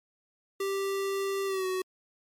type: tone with pitch glide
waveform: square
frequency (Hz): 392 to 372.8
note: G4 to F#4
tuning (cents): 0 to +13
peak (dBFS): -29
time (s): 0.6-1.82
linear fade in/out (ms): 5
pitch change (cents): -87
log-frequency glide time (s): 1.46-1.66
effects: MP3 64 kbps